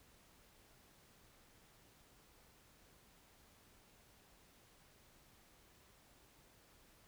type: silence
effects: pink hiss -67 dBFS RMS until 7.07 s